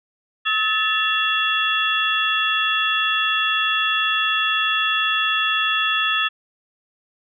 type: tone cluster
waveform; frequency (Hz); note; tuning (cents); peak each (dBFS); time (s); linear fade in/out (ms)
sine; 1286 / 1751 / 2728 / 3372; E6 / A6 / F7 / G#7; -43 / -9 / -41 / +26; -23; 0.45-6.29; 20
effects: none